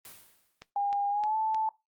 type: noise with exponential decay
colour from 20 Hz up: white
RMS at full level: -45 dBFS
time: 0.05-0.7 s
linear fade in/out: 2 ms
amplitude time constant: 140 ms
type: click train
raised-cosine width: 0.2 ms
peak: -26 dBFS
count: 4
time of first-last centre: 0.62-1.546 s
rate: 3.24 Hz
type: tone with pitch glide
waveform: sine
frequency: 808 to 876.1 Hz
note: G#5 to A5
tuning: -48 to -8 cents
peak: -26 dBFS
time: 0.76-1.69 s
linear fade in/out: 2 ms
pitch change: +140 cents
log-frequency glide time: 1.1-1.36 s
effects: noise-tail reverb RT60 0.2 s tail -19 dB re dry + Opus 32 kbps